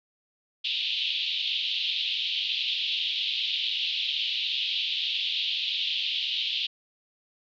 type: band-pass noise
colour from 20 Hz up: white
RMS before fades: -29 dBFS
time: 0.64-6.67 s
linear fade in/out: 10 ms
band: 2800 to 3800 Hz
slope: 48 dB/octave
effects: none